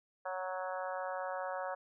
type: harmonic tone with a mistuned harmonic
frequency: 185 Hz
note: F#3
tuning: in tune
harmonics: 3 / 4 / 5 / 6 / 7 / 8 / 9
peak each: -40 / -42 / -44 / -46 / -47 / -48 / -49 dBFS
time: 0.25-1.75 s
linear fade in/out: 10 ms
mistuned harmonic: 5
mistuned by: +16 cents
effects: none